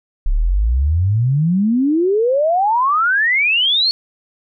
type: exponential sweep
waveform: sine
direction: up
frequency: 32.59 to 4435 Hz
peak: -12 dBFS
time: 0.26-3.91 s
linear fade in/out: 0 ms
effects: none